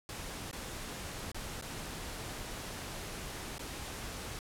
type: noise with dropouts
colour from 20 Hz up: pink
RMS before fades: -42 dBFS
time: 0.09-4.39 s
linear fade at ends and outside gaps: 1 ms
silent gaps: 0.513-0.529 / 1.317-1.345 / 1.613-1.623 / 3.582-3.593 s
effects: low-pass 12000 Hz 12 dB/octave